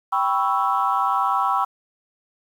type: chord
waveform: sine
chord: C# half-diminished seventh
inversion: second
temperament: equal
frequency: 784 / 987.8 / 1108.7 / 1318.5 Hz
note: G5 / B5 / C#6 / E6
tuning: 0 / 0 / 0 / 0 cents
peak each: -23 dBFS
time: 0.12-1.65 s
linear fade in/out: 10 ms
effects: tanh soft clip ceiling -9 dBFS + 8-bit